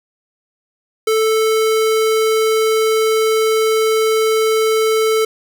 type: tone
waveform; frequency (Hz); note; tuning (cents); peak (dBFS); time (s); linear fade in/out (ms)
square; 440; A4; 0; -13; 1.07-5.25; 5
effects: none